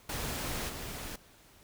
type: noise with level steps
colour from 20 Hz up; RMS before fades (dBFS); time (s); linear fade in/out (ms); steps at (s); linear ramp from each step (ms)
pink; -36 / -41; 0.09-1.16; 5; 0.68; 20
effects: pink hiss -59 dBFS RMS until 1.63 s